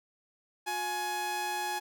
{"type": "tone pair together", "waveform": "sawtooth", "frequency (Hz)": [359.8, 840], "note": ["F#4", "G#5"], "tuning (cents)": [-48, 19], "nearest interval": "octave + minor third", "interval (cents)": 1467, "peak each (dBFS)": [-37, -28], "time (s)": [0.66, 1.8], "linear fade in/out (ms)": 20, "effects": []}